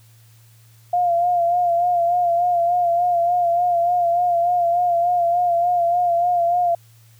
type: tone with vibrato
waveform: sine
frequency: 698.5 Hz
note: F5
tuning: in tune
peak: -15 dBFS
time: 0.93-6.75 s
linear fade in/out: 5 ms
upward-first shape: sine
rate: 3.4 Hz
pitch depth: 43 cents each way
effects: added 113 Hz sine -48 dBFS peak until 7.19 s + white hiss -56 dBFS RMS until 7.19 s